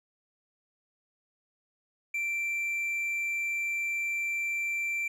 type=tone; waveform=triangle; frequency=2349 Hz; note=D7; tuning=in tune; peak=-27 dBFS; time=2.14-5.08 s; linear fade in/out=5 ms; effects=none